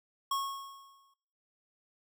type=tone with exponential decay; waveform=square; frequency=1096 Hz; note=C#6; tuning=20 cents flat; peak=-29 dBFS; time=0.31-1.14 s; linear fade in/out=5 ms; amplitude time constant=180 ms; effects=noise-tail reverb RT60 0.9 s tail -26 dB re dry